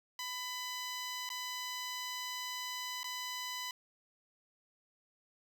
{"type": "tone with dropouts", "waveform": "10% pulse", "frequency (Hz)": 1000, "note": "B5", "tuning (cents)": 21, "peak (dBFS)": -30, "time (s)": [0.19, 3.71], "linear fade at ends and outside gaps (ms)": 2, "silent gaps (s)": [[1.291, 1.301], [3.032, 3.042]], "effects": ["12-bit"]}